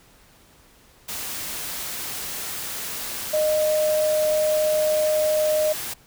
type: tone in noise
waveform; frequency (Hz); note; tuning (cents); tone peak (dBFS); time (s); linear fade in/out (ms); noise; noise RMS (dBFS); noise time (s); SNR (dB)
sine; 615; D#5; -20; -18; 3.33-5.73; 10; white; -31; 1.08-5.94; +10
effects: pink hiss -54 dBFS RMS until 6.06 s